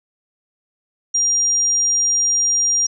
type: tone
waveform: sine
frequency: 5700 Hz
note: F8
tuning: 34 cents sharp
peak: -14 dBFS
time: 1.14-2.87 s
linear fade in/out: 10 ms
effects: none

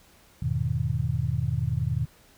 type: chord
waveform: sine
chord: E major seventh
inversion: none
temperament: just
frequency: 82.41 / 103.01 / 123.61 / 154.51 Hz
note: E2 / G#2 / B2 / D#3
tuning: 0 / -14 / +2 / -12 cents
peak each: -31 / -31 / -27 / -30 dBFS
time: 0.42-2.06 s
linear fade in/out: 5 ms
effects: pink hiss -57 dBFS RMS until 2.37 s

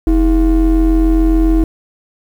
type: ring-modulated tone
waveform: triangle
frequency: 182.6 Hz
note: F#3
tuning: 23 cents flat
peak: -3 dBFS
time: 0.07-1.64 s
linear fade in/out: 2 ms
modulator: 139 Hz
effects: 7-bit

